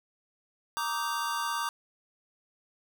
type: chord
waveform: square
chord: Eb major seventh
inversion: second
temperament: just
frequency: 933.4 / 1166.7 / 1244.5 / 1555.6 Hz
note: Bb5 / D6 / Eb6 / G6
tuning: +2 / -12 / 0 / -14 cents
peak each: -35 / -34 / -40 / -38 dBFS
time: 0.77-1.69 s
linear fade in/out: 0 ms
effects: none